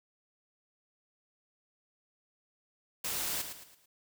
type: noise with echo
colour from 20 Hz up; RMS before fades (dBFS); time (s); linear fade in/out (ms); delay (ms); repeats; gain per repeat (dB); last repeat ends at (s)
white; -35; 3.04-3.42; 5; 110; 4; -8; 3.86
effects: none